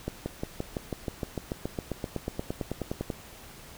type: accelerating click train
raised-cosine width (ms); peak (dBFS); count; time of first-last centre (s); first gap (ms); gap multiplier
2; -17; 24; 0.08-3.102; 180; 0.97
effects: pink hiss -48 dBFS RMS until 3.77 s